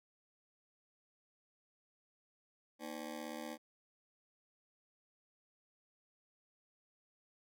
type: ring-modulated tone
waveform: 20% pulse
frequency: 274.1 Hz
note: C#4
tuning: 19 cents flat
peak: -35 dBFS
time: 2.79-3.58 s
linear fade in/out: 50 ms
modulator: 38.2 Hz
effects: none